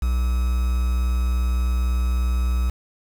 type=tone with quantisation; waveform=triangle; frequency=61.74 Hz; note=B1; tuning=in tune; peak=-16 dBFS; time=0.02-2.7 s; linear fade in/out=5 ms; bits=6; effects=none